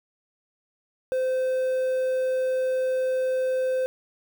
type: tone with quantisation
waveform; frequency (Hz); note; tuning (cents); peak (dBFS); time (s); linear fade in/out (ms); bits
triangle; 516; C5; -24; -20; 1.12-3.86; 0; 8
effects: none